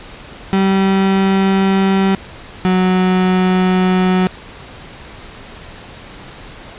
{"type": "tone pair in turn", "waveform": "35% pulse", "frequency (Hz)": [193.1, 184.68], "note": ["G3", "F#3"], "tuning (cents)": [-26, -3], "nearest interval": "minor second", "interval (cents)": 77, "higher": "first", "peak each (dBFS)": -9, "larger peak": "neither", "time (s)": [[0.53, 2.15], [2.65, 4.27]], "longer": "neither", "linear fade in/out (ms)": 0, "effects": ["pink hiss -35 dBFS RMS until 6.78 s", "resampled to 8000 Hz"]}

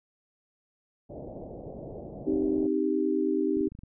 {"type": "low-pass noise", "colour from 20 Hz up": "white", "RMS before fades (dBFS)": -41, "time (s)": [1.09, 2.68], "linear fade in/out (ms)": 20, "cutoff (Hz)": 670, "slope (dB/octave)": 48}
{"type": "chord", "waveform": "sine", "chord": "C minor", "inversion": "none", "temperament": "equal", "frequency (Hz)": [261.6, 311.1, 392], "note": ["C4", "Eb4", "G4"], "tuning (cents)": [0, 0, 0], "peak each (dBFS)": [-30, -27, -28], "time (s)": [2.26, 3.69], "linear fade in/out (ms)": 20}
{"type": "clicks", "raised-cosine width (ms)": 5, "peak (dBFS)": -33, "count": 7, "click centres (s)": [3.57, 3.609, 3.676, 3.72, 3.751, 3.79, 3.835]}
{"effects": []}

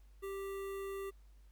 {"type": "tone with notch filter", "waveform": "square", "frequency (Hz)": 392, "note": "G4", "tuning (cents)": 0, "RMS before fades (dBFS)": -42, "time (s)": [0.22, 1.11], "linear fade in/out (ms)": 20, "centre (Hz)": 5000, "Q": 0.82, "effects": ["added 50 Hz sine -57 dBFS peak until 1.51 s", "pink hiss -75 dBFS RMS until 1.51 s"]}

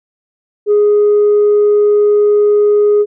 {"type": "tone", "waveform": "sine", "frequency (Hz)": 415.3, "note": "G#4", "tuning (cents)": 0, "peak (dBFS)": -5, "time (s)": [0.66, 3.06], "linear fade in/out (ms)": 50, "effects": ["tanh soft clip ceiling -4 dBFS"]}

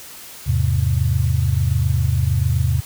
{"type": "chord", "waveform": "sine", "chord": "E augmented", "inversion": "none", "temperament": "equal", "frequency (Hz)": [82.41, 103.83, 130.81], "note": ["E2", "G#2", "B#2"], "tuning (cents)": [0, 0, 0], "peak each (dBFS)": [-19, -20, -19], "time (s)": [0.46, 2.81], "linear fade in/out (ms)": 20, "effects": ["white hiss -38 dBFS RMS until 2.85 s"]}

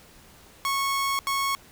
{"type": "tone bursts at uneven times", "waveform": "sawtooth", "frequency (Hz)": 1101, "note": "C#6", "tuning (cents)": -12, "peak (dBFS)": -20, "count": 2, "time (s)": [[0.65, 1.19], [1.27, 1.55]], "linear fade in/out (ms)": 0, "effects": ["pink hiss -52 dBFS RMS until 1.71 s"]}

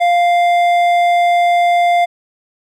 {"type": "tone with hard clipping", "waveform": "triangle", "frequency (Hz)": 698.5, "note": "F5", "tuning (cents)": 0, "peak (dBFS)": -11, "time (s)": [0, 2.06], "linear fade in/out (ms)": 20, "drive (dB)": 12, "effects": []}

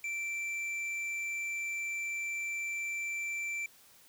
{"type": "tone with hard clipping", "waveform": "triangle", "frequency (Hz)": 2342, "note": "D7", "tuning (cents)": -5, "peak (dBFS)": -35, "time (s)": [0.04, 3.66], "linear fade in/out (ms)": 2, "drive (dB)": 9, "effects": ["white hiss -60 dBFS RMS until 4.08 s"]}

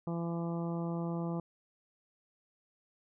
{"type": "harmonic tone", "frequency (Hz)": 168.9, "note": "E3", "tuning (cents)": 42, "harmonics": [1, 2, 3, 4, 5, 6, 7], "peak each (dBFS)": [-34, -40, -44, -46, -48, -50, -51], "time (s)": [0.07, 1.4], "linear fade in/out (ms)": 2, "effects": []}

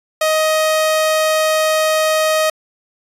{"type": "tone", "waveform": "sawtooth", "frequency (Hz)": 627, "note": "D#5", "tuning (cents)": 13, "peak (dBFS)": -9, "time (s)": [0.21, 2.5], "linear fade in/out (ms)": 5, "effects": ["resampled to 32000 Hz"]}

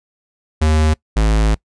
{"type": "tone pair in turn", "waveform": "square", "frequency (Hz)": [77.78, 53.71], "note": ["D#2", "A1"], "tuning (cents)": [0, -41], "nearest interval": "tritone", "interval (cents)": 641, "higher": "first", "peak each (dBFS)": -12, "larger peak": "neither", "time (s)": [[0.61, 0.94], [1.16, 1.55]], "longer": "second", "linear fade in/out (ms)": 10, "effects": ["noise-tail reverb RT60 0.1 s tail -23 dB re dry", "resampled to 22050 Hz"]}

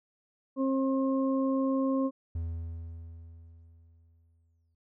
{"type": "harmonic tone", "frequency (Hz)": 267.3, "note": "C4", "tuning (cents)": 37, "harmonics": [1, 2, 4], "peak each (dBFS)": [-26, -32, -38], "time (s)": [0.56, 2.11], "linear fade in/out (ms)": 50}
{"type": "tone with exponential decay", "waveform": "triangle", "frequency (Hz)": 82.8, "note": "E2", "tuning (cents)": 8, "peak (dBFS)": -28, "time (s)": [2.35, 4.75], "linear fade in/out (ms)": 5, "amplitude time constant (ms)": 520}
{"effects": []}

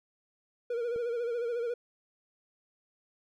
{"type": "tone with vibrato", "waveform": "triangle", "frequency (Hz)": 473.4, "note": "A#4", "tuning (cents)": 27, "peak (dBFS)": -28, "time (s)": [0.7, 1.74], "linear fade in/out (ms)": 5, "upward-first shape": "sine", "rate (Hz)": 14, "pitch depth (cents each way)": 59}
{"type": "click", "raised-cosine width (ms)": 2, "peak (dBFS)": -33, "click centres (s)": 0.961}
{"effects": []}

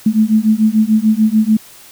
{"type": "beating tone pair", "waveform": "sine", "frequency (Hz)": [214.1, 220.9], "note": ["A3", "A3"], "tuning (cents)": [-47, 7], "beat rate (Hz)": 6.8, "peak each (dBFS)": -12, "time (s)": [0.06, 1.57], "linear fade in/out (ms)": 5, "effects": ["white hiss -40 dBFS RMS until 1.91 s"]}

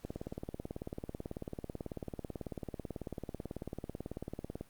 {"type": "click train", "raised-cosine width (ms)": 2, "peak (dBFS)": -26, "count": 84, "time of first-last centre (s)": [0.05, 4.61], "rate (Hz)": 18.2, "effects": ["pink hiss -64 dBFS RMS until 4.69 s", "Opus 48 kbps"]}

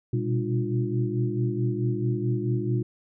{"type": "tone cluster", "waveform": "sine", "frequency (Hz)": [121.6, 126.2, 201.2, 304.2, 354.8], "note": ["B2", "B2", "G3", "D#4", "F4"], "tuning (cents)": [-26, 38, 45, -39, 27], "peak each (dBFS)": [-26, -30, -33, -33, -31], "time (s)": [0.13, 2.83], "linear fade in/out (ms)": 5, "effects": []}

